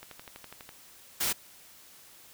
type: click train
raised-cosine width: 0.3 ms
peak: -28 dBFS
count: 9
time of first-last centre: 0.03-0.691 s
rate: 12.1 Hz
type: noise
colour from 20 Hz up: white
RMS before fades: -29 dBFS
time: 1.2-1.33 s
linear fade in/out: 10 ms
effects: white hiss -54 dBFS RMS until 2.33 s